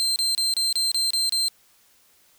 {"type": "tone bursts", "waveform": "35% pulse", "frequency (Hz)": 4133, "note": "C8", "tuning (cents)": -22, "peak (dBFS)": -19, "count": 8, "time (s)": [0, 1.483], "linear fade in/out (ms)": 0, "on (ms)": 160, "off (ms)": 29, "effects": ["white hiss -59 dBFS RMS until 2.38 s"]}